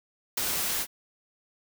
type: noise with ADSR envelope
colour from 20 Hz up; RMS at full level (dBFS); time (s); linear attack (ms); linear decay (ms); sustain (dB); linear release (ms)
white; -26; 0.37-0.87; 6; 10; -3; 63
effects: none